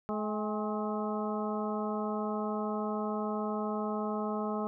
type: harmonic tone with a mistuned harmonic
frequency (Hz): 213.2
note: G#3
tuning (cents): +46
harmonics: 1 / 2 / 3 / 4 / 5 / 6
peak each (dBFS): -34 / -37 / -39 / -40 / -41 / -42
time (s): 0.09-4.67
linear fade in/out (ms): 0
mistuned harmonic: 4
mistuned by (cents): -57
effects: none